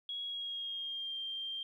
sine tone with pitch glide, 3322 to 3176 Hz, G#7 to G7, 0 to +22 cents, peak -37 dBFS, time 0.09-1.63 s, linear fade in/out 2 ms, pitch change -78 cents, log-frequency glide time 0.23-1.19 s, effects 12-bit

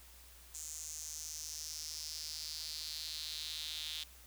sawtooth tone with high-pass filter sweep, 155.56 Hz, D#3, in tune, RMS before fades -44 dBFS, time 0.54-4.04 s, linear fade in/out 10 ms, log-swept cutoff 7100 to 3500 Hz, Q 4.3, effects added 60 Hz sine -59 dBFS peak until 4.26 s + white hiss -59 dBFS RMS until 4.26 s

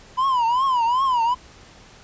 triangle tone with vibrato, 996 Hz, B5, 14 cents sharp, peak -15 dBFS, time 0.17-1.35 s, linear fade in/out 20 ms, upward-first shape triangle, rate 2.6 Hz, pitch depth 180 cents each way, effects pink hiss -47 dBFS RMS until 2.03 s + resampled to 16000 Hz

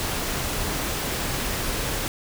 pink noise, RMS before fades -27 dBFS, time 0-2.08 s, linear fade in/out 0 ms, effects none

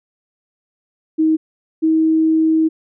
sine tone pair in turn, 316 / 318.9 Hz, D#4 / D#4, +27 / +43 cents, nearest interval unison, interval 16 cents, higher second, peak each -11 dBFS, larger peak neither, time 1.18-1.37 / 1.82-2.69 s, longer second, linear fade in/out 20 ms, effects none

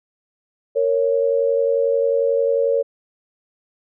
sine tone pair together, 463.2 / 554.4 Hz, A#4 / C#5, -11 / 0 cents, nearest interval minor third, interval 311 cents, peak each -18 dBFS, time 0.75-2.83 s, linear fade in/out 20 ms, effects none

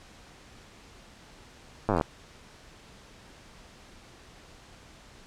slowing click train, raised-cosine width 1 ms, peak -11 dBFS, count 12, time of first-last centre 1.89-2.011 s, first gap 9 ms, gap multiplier 1.04, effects pink hiss -52 dBFS RMS until 5.26 s + low-pass 7000 Hz 12 dB/octave

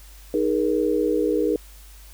sine chord, D# suspended fourth, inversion none, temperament equal with one note detuned, 311.1 / 415.3 / 476.2 Hz, D#4 / G#4 / A#4, 0 / 0 / +37 cents, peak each -23 dBFS, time 0.34-1.56 s, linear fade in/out 2 ms, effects added 50 Hz sine -43 dBFS peak until 2.13 s + white hiss -50 dBFS RMS until 2.13 s

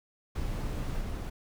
brown noise with level steps, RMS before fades -33 / -35 dBFS, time 0.35-1.3 s, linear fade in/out 10 ms, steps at 1.01 s, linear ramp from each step 2 ms, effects none

